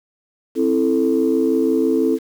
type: chord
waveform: sine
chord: A minor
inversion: first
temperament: just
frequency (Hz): 264 / 330 / 440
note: C4 / E4 / A4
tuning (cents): +16 / +2 / 0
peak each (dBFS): -18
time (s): 0.55-2.19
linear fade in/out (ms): 50
effects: tanh soft clip ceiling -6 dBFS + 7-bit